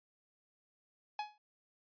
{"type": "tone with exponential decay", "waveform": "45% pulse", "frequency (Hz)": 841, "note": "G#5", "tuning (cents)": 22, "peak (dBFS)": -33, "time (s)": [1.19, 1.38], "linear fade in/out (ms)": 2, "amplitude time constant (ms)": 40, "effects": ["resampled to 11025 Hz"]}